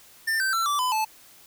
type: tone with pitch steps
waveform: square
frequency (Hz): 1794 / 1552.8 / 1344 / 1163.3 / 1006.8 / 871.5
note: A6 / G6 / E6 / D6 / B5 / A5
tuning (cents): +33 / -17 / +33 / -17 / +33 / -17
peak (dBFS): -23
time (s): 0.27-1.05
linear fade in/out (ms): 10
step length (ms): 130
effects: white hiss -52 dBFS RMS until 1.46 s